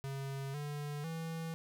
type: tone with pitch steps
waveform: square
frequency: 136.7 / 146.5 / 163.6 Hz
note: C#3 / D3 / E3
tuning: -24 / -4 / -13 cents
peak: -39 dBFS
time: 0.04-1.54 s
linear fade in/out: 0 ms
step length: 500 ms
effects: none